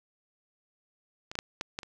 clicks, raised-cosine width 0.2 ms, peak -22 / -18 / -12 / -15 / -17 / -27 dBFS, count 6, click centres 1.315 / 1.354 / 1.389 / 1.611 / 1.789 / 1.832 s, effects none

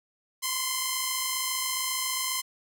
5% pulse tone pair together, 1019.1 / 1046.5 Hz, C6 / C6, -46 / 0 cents, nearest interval unison, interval 46 cents, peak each -20 / -17 dBFS, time 0.42-2.42 s, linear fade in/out 20 ms, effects none

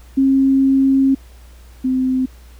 sine tone pair in turn, 269.2 / 258.6 Hz, C4 / C4, +49 / -20 cents, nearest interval minor second, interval 69 cents, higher first, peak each -10 / -14 dBFS, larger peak first, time 0.17-1.15 / 1.84-2.26 s, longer first, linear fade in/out 10 ms, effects added 60 Hz sine -39 dBFS peak until 2.59 s + pink hiss -50 dBFS RMS until 2.59 s

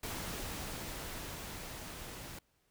pink noise with level ramp, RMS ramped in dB -40 to -47 dBFS, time 0.03-2.39 s, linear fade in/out 5 ms, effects pink hiss -75 dBFS RMS until 2.7 s

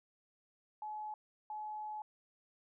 sine tone bursts at uneven times, 852 Hz, G#5, 44 cents sharp, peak -40 dBFS, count 2, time 0.82-1.14 / 1.5-2.02 s, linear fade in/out 2 ms, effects none

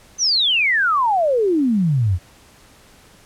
sine exponential sweep, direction down, 6260 to 82.41 Hz, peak -14 dBFS, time 0.18-2.19 s, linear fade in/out 50 ms, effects pink hiss -49 dBFS RMS until 3.25 s + low-pass 12000 Hz 12 dB/octave

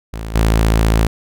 sawtooth tone with level steps, 55 Hz, A1, in tune, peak -20 / -7 dBFS, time 0.13-1.07 s, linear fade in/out 5 ms, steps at 0.34 s, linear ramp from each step 20 ms, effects none

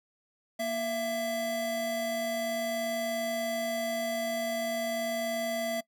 square tone pair together, 235.8 / 667 Hz, A#3 / E5, +20 / +20 cents, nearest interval octave + tritone, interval 1800 cents, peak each -38 / -31 dBFS, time 0.59-5.81 s, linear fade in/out 10 ms, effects noise-tail reverb RT60 0.1 s tail -21 dB re dry

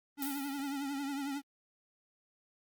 square tone with vibrato, 279 Hz, C#4, 11 cents sharp, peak -36 dBFS, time 0.17-1.42 s, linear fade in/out 50 ms, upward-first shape triangle, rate 11 Hz, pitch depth 75 cents each way
blue noise with exponential decay, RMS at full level -38 dBFS, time 0.22-1.05 s, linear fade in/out 2 ms, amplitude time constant 180 ms
effects Opus 24 kbps

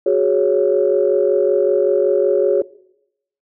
sine chord, F# suspended second, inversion none, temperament equal, 370 / 415.3 / 554.4 Hz, F#4 / G#4 / C#5, 0 / 0 / 0 cents, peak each -16 dBFS, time 0.06-2.62 s, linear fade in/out 5 ms, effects noise-tail reverb RT60 0.8 s tail -20 dB re dry + tanh soft clip ceiling -3 dBFS

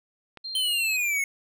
click, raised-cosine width 0.3 ms, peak -26 dBFS, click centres 0.373 s
sine tone, 4186 Hz, C8, in tune, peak -32 dBFS, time 0.44-0.97 s, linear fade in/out 10 ms
square exponential sweep, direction down, 3126 to 2175 Hz, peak -24 dBFS, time 0.55-1.24 s, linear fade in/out 2 ms
effects none

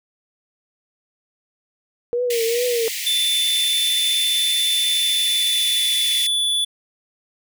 sine tone with vibrato, 473.7 Hz, A#4, 28 cents sharp, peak -18 dBFS, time 2.13-2.88 s, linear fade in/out 0 ms, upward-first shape triangle, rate 2.4 Hz, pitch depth 89 cents each way
pink high-pass noise, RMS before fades -27 dBFS, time 2.3-6.27 s, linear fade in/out 5 ms, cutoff 1900 Hz, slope 96 dB/octave
square tone with pitch glide, 3520 to 3454 Hz, A7 to A7, 0 to -33 cents, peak -18 dBFS, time 3.06-6.65 s, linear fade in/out 10 ms, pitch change -33 cents, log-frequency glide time 4.87-6.46 s
effects none

